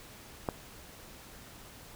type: click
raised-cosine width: 1 ms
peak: -16 dBFS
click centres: 0.488 s
effects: pink hiss -51 dBFS RMS until 1.95 s